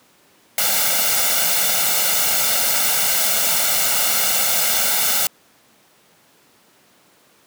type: noise with comb filter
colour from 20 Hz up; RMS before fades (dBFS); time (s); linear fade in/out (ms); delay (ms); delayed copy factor
white; -18; 0.58-5.27; 2; 1.4; +0.75
effects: pink hiss -54 dBFS RMS until 7.46 s + high-pass 200 Hz 12 dB/octave